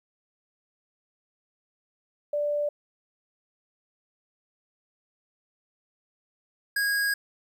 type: tone pair in turn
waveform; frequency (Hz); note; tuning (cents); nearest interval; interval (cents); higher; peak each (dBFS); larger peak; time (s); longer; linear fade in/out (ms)
sine / square; 587.3 / 1642.1; D5 / G#6; 0 / -20; octave + tritone; 1780; second; -24; neither; 2.33-2.69 / 6.76-7.14; second; 5
effects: 11-bit